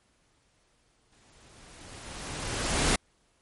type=noise with exponential growth; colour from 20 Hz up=pink; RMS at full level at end=-23 dBFS; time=1.12-2.96 s; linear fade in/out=5 ms; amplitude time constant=400 ms; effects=pink hiss -68 dBFS RMS until 3.41 s + MP3 48 kbps